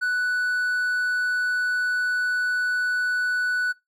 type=tone; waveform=triangle; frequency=1484 Hz; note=F#6; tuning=5 cents sharp; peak=-19 dBFS; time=0.01-3.73 s; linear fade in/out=20 ms; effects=noise-tail reverb RT60 0.2 s tail -23 dB re dry